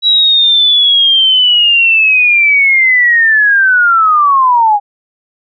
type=linear sweep; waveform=sine; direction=down; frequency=3907 to 803 Hz; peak=-5 dBFS; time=0.02-4.8 s; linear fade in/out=50 ms; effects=none